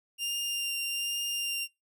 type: tone with vibrato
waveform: sawtooth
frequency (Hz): 2794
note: F7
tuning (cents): 0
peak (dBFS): -27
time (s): 0.18-1.68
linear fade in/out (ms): 50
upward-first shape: triangle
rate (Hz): 1.2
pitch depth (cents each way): 12
effects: noise-tail reverb RT60 0.2 s tail -24 dB re dry